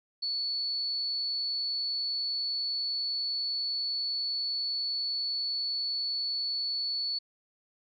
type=tone; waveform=sine; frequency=4435 Hz; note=C#8; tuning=in tune; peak=-29 dBFS; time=0.22-7.19 s; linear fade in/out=10 ms; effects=none

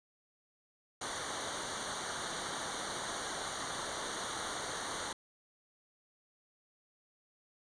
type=noise with comb filter; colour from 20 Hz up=pink; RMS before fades=-39 dBFS; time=1.01-5.13 s; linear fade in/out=5 ms; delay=0.39 ms; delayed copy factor=-0.9; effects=resampled to 22050 Hz

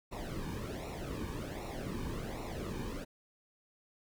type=noise with flanger; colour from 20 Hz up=brown; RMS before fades=-40 dBFS; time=0.11-3.05 s; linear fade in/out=20 ms; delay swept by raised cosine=0.62 to 1.51 ms; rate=1.3 Hz; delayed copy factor=-0.75; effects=none

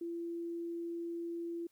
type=tone; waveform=sine; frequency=339.1 Hz; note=E4; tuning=49 cents sharp; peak=-37 dBFS; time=0.01-1.67 s; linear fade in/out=5 ms; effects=white hiss -75 dBFS RMS until 1.71 s

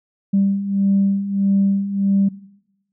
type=beating tone pair; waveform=sine; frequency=196 / 197.6 Hz; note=G3 / G3; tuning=0 / +14 cents; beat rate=1.6 Hz; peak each=-21 / -15 dBFS; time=0.33-2.29 s; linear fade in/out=10 ms; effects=noise-tail reverb RT60 0.9 s tail -20 dB re dry + tanh soft clip ceiling -8 dBFS

